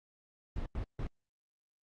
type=noise bursts at uneven times; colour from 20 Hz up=brown; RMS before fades=-36 dBFS; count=3; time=0.56-0.66 / 0.75-0.84 / 0.99-1.07 s; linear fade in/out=2 ms; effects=low-pass 4000 Hz 12 dB/octave + Opus 32 kbps